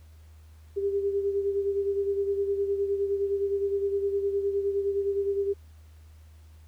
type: beating tone pair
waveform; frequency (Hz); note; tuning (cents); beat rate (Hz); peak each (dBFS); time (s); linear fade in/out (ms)
sine; 397.1 / 406.8; G4 / G#4; +22 / -36; 9.7; -25 / -33; 0.76-5.54; 20
effects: added 78 Hz sine -48 dBFS peak until 6.67 s + pink hiss -64 dBFS RMS until 6.67 s